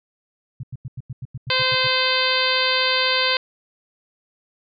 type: tone bursts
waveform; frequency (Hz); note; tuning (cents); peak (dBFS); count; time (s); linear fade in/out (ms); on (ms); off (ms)
sine; 127.4; C3; -46; -27; 11; 0.6-1.873; 5; 33; 91
type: harmonic tone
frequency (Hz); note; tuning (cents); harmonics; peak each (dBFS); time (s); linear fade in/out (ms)
516; C5; -24; 1 / 2 / 3 / 4 / 5 / 6 / 7 / 8 / 9; -26 / -26 / -26 / -26 / -26 / -26 / -26 / -26 / -26; 1.5-3.37; 2
effects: none